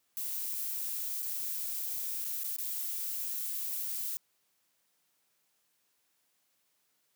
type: noise with dropouts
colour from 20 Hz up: violet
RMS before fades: -36 dBFS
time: 0.17-4.17 s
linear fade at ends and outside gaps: 0 ms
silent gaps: 1.222-1.227 / 2.243-2.249 / 2.435-2.443 / 2.564-2.584 s
effects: white hiss -75 dBFS RMS until 7.15 s + high-pass 100 Hz 12 dB/octave